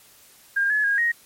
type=tone with pitch steps; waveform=sine; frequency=1610 / 1706 / 1632 / 1876 Hz; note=G6 / G#6 / G#6 / A#6; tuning=+46 / +46 / -31 / +11 cents; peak=-18 dBFS; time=0.56-1.12 s; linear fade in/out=10 ms; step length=140 ms; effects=white hiss -52 dBFS RMS until 1.25 s + MP3 64 kbps